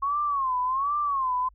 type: tone with vibrato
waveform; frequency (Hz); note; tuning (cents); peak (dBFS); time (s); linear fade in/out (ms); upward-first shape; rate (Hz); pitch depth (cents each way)
sine; 1086; C#6; -36; -23; 0.02-1.49; 10; sine; 1.3; 150
effects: added 50 Hz sine -53 dBFS peak until 1.54 s